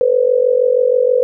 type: tone with amplitude modulation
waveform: sine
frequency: 499.9 Hz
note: B4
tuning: 21 cents sharp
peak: -6 dBFS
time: 0.01-1.23 s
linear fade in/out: 0 ms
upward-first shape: sine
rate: 46.3 Hz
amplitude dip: 85%
effects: none